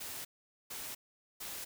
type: noise bursts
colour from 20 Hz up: white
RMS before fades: -43 dBFS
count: 3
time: 0-1.65 s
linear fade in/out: 10 ms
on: 250 ms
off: 450 ms
effects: none